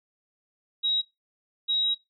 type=tone pair in turn; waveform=sine; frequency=3826 / 3826 Hz; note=A#7 / A#7; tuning=+44 / +44 cents; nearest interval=unison; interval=0 cents; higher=neither; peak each=-22 dBFS; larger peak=neither; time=0.83-1.02 / 1.68-1.95 s; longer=second; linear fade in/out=20 ms; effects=noise-tail reverb RT60 0.2 s tail -20 dB re dry